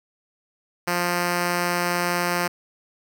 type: tone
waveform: 5% pulse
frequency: 175.6 Hz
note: F3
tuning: 10 cents sharp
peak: -10 dBFS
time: 0.87-2.48 s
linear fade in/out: 10 ms
effects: none